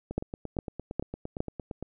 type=two click trains; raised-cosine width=2 ms; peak=-22 / -14 dBFS; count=16 / 4; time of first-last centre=0.11-1.826 / 0.18-1.404 s; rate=8.74 / 2.45 Hz; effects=none